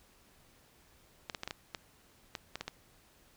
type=clicks; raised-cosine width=0.2 ms; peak=-20 dBFS; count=10; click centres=1.298 / 1.348 / 1.434 / 1.476 / 1.509 / 1.748 / 2.352 / 2.556 / 2.61 / 2.68 s; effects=pink hiss -64 dBFS RMS until 3.36 s